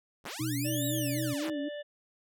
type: linear two-way sweep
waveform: 5% pulse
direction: up then down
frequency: 30.95 to 3876 to 30.95 Hz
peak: -27 dBFS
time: 0.24-1.51 s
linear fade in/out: 20 ms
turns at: 0.86 s
type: tone with vibrato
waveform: sine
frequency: 298.6 Hz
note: D4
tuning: 29 cents sharp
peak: -32 dBFS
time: 0.39-1.69 s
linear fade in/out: 10 ms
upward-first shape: sine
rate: 3.9 Hz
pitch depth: 110 cents each way
type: tone with pitch glide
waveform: sine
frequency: 123.9 to 125.48 Hz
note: B2 to B2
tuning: +6 to +28 cents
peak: -33 dBFS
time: 0.4-1.34 s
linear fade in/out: 10 ms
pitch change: +22 cents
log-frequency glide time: 0.97-1.12 s
type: harmonic tone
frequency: 587.3 Hz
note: D5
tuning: in tune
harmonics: 1 / 3 / 5 / 6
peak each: -37 / -47 / -51 / -53 dBFS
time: 0.64-1.83 s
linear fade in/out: 20 ms
effects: none